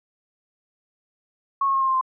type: tone with pitch steps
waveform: sine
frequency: 1099 / 1087.6 / 1076.4 / 1065.2 / 1054.2 / 1043.3 Hz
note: C#6 / C#6 / C6 / C6 / C6 / C6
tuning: -15 / -33 / +49 / +31 / +13 / -5 cents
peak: -18 dBFS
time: 1.61-2.012 s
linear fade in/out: 5 ms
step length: 67 ms
effects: none